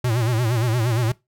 square tone with vibrato, 117.5 Hz, A#2, 14 cents sharp, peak -19 dBFS, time 0.04-1.12 s, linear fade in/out 5 ms, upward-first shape sine, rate 8.6 Hz, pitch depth 130 cents each way, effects noise-tail reverb RT60 0.2 s tail -21 dB re dry

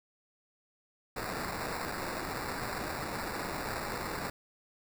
violet noise with sample-and-hold, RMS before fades -37 dBFS, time 1.16-4.3 s, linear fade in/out 5 ms, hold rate 3150 Hz, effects none

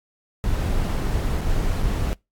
brown noise with dropouts, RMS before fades -22 dBFS, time 0.44-2.13 s, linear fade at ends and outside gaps 0 ms, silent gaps 1.409-1.414 / 1.827-1.832 s, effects noise-tail reverb RT60 0.2 s tail -23 dB re dry + AAC 64 kbps

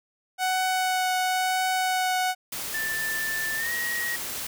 sawtooth tone with vibrato, 743 Hz, F#5, 7 cents sharp, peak -19 dBFS, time 0.38-2.35 s, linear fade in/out 50 ms, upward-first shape triangle, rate 0.97 Hz, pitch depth 10 cents each way
white noise, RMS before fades -33 dBFS, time 2.52-4.47 s, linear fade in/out 5 ms
sine tone with pitch glide, 1768 to 1894.9 Hz, A6 to A#6, +8 to +28 cents, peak -27 dBFS, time 2.74-4.16 s, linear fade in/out 5 ms, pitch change +120 cents, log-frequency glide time 3.56-3.71 s
effects none

